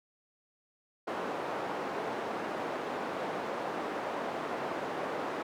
white band-pass noise, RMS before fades -36 dBFS, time 1.07-5.43 s, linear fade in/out 10 ms, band 280 to 850 Hz, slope 12 dB/octave, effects none

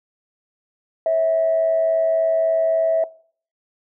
sine tone pair together, 548.5 / 652 Hz, C#5 / E5, -18 / -19 cents, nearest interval minor third, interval 299 cents, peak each -26 / -15 dBFS, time 1.06-3.04 s, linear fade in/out 2 ms, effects noise-tail reverb RT60 0.5 s tail -20 dB re dry + tanh soft clip ceiling -10 dBFS

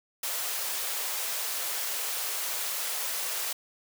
white high-pass noise, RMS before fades -32 dBFS, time 0.23-3.53 s, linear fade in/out 5 ms, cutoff 450 Hz, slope 24 dB/octave, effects none

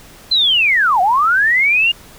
sine linear two-way sweep, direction down then up, 4131 to 698.5 to 2858 Hz, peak -10 dBFS, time 0.31-1.92 s, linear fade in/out 10 ms, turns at 1.01 s, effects pink hiss -41 dBFS RMS until 2.18 s

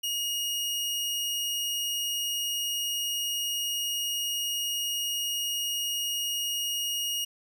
sawtooth tone, 2870 Hz, F7, 47 cents sharp, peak -25 dBFS, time 0.03-7.25 s, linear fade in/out 10 ms, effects none

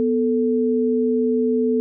sine tone pair together, 246.6 / 440.5 Hz, B3 / A4, -2 / +2 cents, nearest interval minor seventh, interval 1004 cents, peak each -19 dBFS, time 0-1.8 s, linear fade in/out 0 ms, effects none

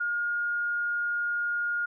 sine tone, 1424 Hz, F6, 33 cents sharp, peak -26 dBFS, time 0-1.86 s, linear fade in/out 10 ms, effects none

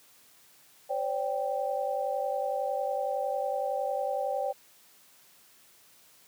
sine chord, C suspended second, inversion none, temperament equal with one note detuned, 523.3 / 574.2 / 784 Hz, C5 / D5 / G5, 0 / -39 / 0 cents, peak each -33 / -32 / -32 dBFS, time 0.89-4.53 s, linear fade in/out 20 ms, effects white hiss -59 dBFS RMS until 6.27 s + high-pass 100 Hz 12 dB/octave

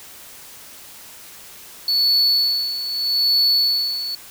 triangle tone with tremolo, 4435 Hz, C#8, in tune, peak -12 dBFS, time 1.88-4.15 s, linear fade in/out 2 ms, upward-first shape sine, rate 0.8 Hz, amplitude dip 70%, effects white hiss -41 dBFS RMS until 4.3 s

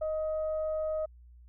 sine tone with frequency modulation, 624 Hz, D#5, 5 cents sharp, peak -29 dBFS, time 0.01-1.06 s, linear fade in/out 10 ms, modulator 637 Hz, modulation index 0.26, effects added 60 Hz sine -51 dBFS peak until 1.48 s

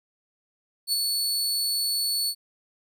sawtooth tone with ADSR envelope, 4435 Hz, C#8, in tune, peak -18 dBFS, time 0.87-2.35 s, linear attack 55 ms, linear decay 26 ms, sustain -3 dB, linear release 64 ms, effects none

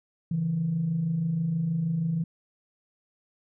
sine tone pair together, 139 / 165.3 Hz, C#3 / E3, +5 / +5 cents, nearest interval minor third, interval 300 cents, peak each -33 / -24 dBFS, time 0.31-2.24 s, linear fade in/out 5 ms, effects tanh soft clip ceiling -18 dBFS

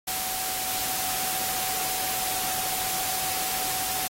sine tone in noise, 750 Hz, F#5, 23 cents sharp, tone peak -34 dBFS, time 0.07-4.08 s, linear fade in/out 10 ms, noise white, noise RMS -29 dBFS, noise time 0.07-4.08 s, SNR -8 dB, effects AAC 48 kbps

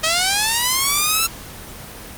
5% pulse linear sweep, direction up, 622.3 to 1351 Hz, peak -4 dBFS, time 0.03-1.27 s, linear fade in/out 10 ms, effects pink hiss -35 dBFS RMS until 2.17 s + Opus 24 kbps

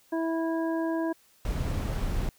harmonic tone, 327.4 Hz, E4, 12 cents flat, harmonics 1 / 2 / 3 / 5, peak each -27 / -33 / -37 / -41 dBFS, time 0.12-1.13 s, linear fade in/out 10 ms
brown noise, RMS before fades -29 dBFS, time 1.45-2.29 s, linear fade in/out 2 ms
effects white hiss -62 dBFS RMS until 2.38 s

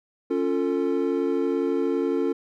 triangle chord, Db augmented, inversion none, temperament equal with one note detuned, 277.2 / 349.2 / 446.9 Hz, Db4 / F4 / A4, 0 / 0 / +27 cents, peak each -24 dBFS, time 0.3-2.33 s, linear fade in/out 10 ms, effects none

